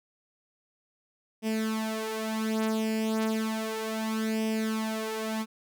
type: tone with flanger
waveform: sawtooth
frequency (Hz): 220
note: A3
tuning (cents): 0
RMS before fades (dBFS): -30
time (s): 1.42-5.46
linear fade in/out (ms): 50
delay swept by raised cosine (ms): 0.36 to 4.96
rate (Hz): 0.33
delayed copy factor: +0.75
effects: none